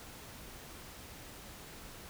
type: silence
effects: pink hiss -50 dBFS RMS until 2.09 s